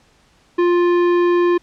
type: tone with tanh clipping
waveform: sine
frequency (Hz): 350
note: F4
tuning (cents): +4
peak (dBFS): -14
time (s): 0.58-1.58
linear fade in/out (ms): 10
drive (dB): 14
effects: pink hiss -55 dBFS RMS until 1.62 s + low-pass 7000 Hz 12 dB/octave